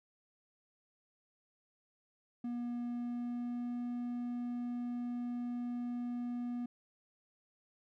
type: tone with pitch glide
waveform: triangle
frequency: 240.4 to 242.4 Hz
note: B3 to B3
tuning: -46 to -32 cents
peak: -34 dBFS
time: 2.44-6.66 s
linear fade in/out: 5 ms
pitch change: +14 cents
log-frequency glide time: 2.84-3.81 s
effects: none